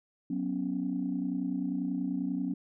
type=chord; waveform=sine; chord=F# suspended fourth; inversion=none; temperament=equal; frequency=185 / 246.9 / 277.2 Hz; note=F#3 / B3 / C#4; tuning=0 / 0 / 0 cents; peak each=-34 / -34 / -32 dBFS; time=0.3-2.54 s; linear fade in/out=5 ms; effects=tanh soft clip ceiling -21 dBFS